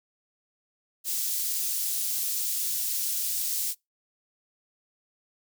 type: high-pass noise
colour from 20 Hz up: white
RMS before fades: -29 dBFS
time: 1.04-3.75 s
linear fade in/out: 50 ms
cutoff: 5200 Hz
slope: 12 dB/octave
effects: noise-tail reverb RT60 0.2 s tail -26 dB re dry